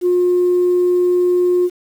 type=tone; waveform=sine; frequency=357.6 Hz; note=F4; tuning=41 cents sharp; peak=-10 dBFS; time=0.01-1.7 s; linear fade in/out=50 ms; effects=tanh soft clip ceiling -8 dBFS + 7-bit